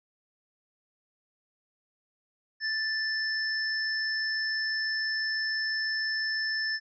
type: tone pair together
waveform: sine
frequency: 1760 / 5274 Hz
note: A6 / E8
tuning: 0 / 0 cents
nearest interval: octave + perfect fifth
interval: 1900 cents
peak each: -29 / -32 dBFS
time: 2.6-6.8 s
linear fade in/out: 50 ms
effects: none